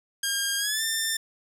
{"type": "tone with pitch glide", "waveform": "10% pulse", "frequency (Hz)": [1614, 1790.8], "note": ["G#6", "A6"], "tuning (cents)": [-50, 30], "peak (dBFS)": -16, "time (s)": [0.23, 1.17], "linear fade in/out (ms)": 5, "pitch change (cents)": 180, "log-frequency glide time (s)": [0.58, 0.83], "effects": []}